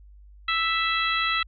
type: harmonic tone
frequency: 659.3 Hz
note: E5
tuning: in tune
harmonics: 2 / 3 / 4 / 5 / 6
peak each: -26 / -28 / -29 / -30 / -31 dBFS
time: 0.48-1.43 s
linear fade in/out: 5 ms
effects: added 50 Hz sine -46 dBFS peak until 1.47 s